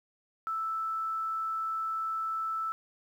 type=tone with quantisation; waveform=sine; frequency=1318.5 Hz; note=E6; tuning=in tune; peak=-30 dBFS; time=0.47-2.72 s; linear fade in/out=0 ms; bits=10; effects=none